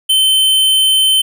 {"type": "tone", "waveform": "square", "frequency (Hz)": 3080, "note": "G7", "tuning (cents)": -31, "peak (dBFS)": -9, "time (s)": [0.09, 1.22], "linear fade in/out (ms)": 10, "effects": []}